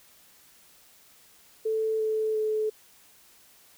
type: tone with pitch steps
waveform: sine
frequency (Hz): 440 / 436 / 431.9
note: A4 / A4 / A4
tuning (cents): 0 / -16 / -32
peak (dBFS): -24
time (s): 1.65-2.7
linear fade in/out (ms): 10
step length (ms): 350
effects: white hiss -57 dBFS RMS until 3.77 s